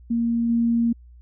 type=tone with level steps; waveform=sine; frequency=233.1 Hz; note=A#3; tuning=in tune; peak=-19 / -17 dBFS; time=0.1-0.93 s; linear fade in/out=10 ms; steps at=0.49 s; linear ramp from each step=10 ms; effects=added 60 Hz sine -44 dBFS peak until 1.21 s